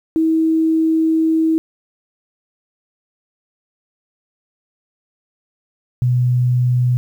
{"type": "tone pair in turn", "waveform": "sine", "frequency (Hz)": [321.4, 124.13], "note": ["E4", "B2"], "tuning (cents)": [-44, 9], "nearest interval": "octave + major third", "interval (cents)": 1647, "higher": "first", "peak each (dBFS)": -12, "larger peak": "neither", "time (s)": [[0.16, 1.58], [6.02, 6.97]], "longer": "first", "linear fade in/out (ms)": 0, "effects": ["8-bit"]}